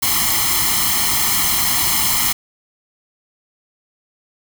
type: noise with comb filter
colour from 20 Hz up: white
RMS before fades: -17 dBFS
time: 0.02-2.33 s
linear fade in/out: 10 ms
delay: 0.96 ms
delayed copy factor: +0.85
effects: none